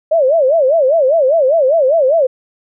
sine tone with vibrato, 586 Hz, D5, 4 cents flat, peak -8 dBFS, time 0.11-2.27 s, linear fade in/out 10 ms, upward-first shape sine, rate 5 Hz, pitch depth 240 cents each way, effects none

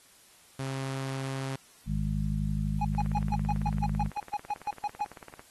sawtooth tone, 134.2 Hz, C3, 44 cents sharp, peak -28 dBFS, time 0.59-1.56 s, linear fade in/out 5 ms
harmonic tone, 51.91 Hz, G#1, in tune, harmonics 1 / 2 / 3 / 4, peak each -31 / -36 / -31 / -34 dBFS, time 1.86-4.11 s, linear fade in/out 50 ms
triangle tone bursts, 830.6 Hz, G#5, in tune, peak -25 dBFS, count 14, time 2.81-5.046 s, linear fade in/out 5 ms, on 39 ms, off 130 ms
click train, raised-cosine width 0.5 ms, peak -30 dBFS, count 45, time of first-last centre 2.95-5.394 s, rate 18 Hz
effects white hiss -58 dBFS RMS until 5.5 s + AAC 32 kbps

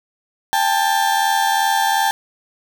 35% pulse tone pair together, 797.3 / 880 Hz, G5 / A5, +29 / 0 cents, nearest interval major second, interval 171 cents, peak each -16 dBFS, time 0.53-2.11 s, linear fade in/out 0 ms, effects none

